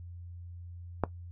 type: click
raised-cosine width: 1 ms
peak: -12 dBFS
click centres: 1.037 s
effects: noise-tail reverb RT60 0.1 s tail -17 dB re dry + added 87 Hz sine -42 dBFS peak until 1.31 s